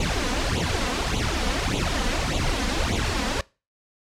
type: noise with flanger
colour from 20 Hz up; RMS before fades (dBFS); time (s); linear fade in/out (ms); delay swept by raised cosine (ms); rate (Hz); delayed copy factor
pink; -24; 0-3.41; 2; 0.28 to 4.08; 1.7; +0.8
effects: noise-tail reverb RT60 0.3 s tail -23 dB re dry + low-pass 6000 Hz 12 dB/octave